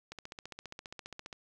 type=click train; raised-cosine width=0.2 ms; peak=-26 dBFS; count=19; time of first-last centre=0.12-1.328 s; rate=14.9 Hz; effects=11-bit